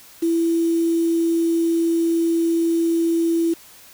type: tone with quantisation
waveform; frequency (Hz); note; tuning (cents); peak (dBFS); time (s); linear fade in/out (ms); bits
sine; 332.8; E4; +17; -16; 0.22-3.54; 10; 6
effects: white hiss -46 dBFS RMS until 3.93 s